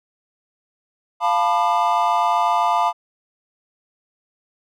triangle chord, B half-diminished seventh, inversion second, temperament equal with one note detuned, 698.5 / 880 / 987.8 / 1202.1 Hz, F5 / A5 / B5 / D6, 0 / 0 / 0 / +40 cents, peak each -19 / -19 / -19 / -21 dBFS, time 1.2-2.93 s, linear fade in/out 50 ms, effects none

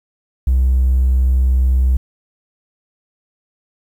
triangle tone, 64.1 Hz, C2, 35 cents flat, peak -7 dBFS, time 0.47-1.97 s, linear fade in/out 5 ms, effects tanh soft clip ceiling -7 dBFS + 8-bit

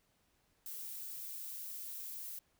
violet noise, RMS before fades -45 dBFS, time 0.66-2.39 s, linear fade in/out 2 ms, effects pink hiss -75 dBFS RMS until 2.59 s

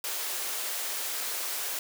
white high-pass noise, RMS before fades -33 dBFS, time 0.04-1.79 s, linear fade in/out 2 ms, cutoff 370 Hz, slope 24 dB/octave, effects none

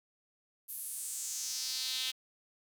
sawtooth tone with high-pass filter sweep, 257.9 Hz, C4, 25 cents flat, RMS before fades -38 dBFS, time 0.68-2.12 s, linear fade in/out 20 ms, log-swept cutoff 12000 to 3300 Hz, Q 3.1, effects none

